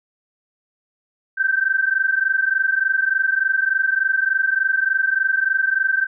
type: tone pair together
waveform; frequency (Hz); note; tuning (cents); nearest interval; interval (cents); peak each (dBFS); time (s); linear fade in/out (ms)
sine; 1544.6 / 1568; G6 / G6; -26 / 0; unison; 26; -19; 1.37-6.07; 20
effects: none